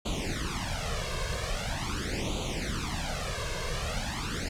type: noise with flanger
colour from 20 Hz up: pink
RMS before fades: -32 dBFS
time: 0.05-4.49 s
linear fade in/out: 10 ms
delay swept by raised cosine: 0.28 to 1.88 ms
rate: 0.43 Hz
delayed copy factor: +0.95
effects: low-pass 7000 Hz 12 dB/octave